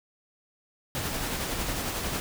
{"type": "noise with tremolo", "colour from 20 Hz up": "pink", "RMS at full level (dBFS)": -30, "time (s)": [0.95, 2.2], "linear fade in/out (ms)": 0, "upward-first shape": "sine", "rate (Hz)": 11, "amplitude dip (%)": 30, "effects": []}